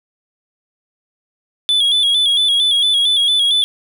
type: tone with vibrato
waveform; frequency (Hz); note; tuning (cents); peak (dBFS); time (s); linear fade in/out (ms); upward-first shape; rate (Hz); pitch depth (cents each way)
triangle; 3400; G#7; +40; -10; 1.69-3.64; 0; square; 4.4; 49
effects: none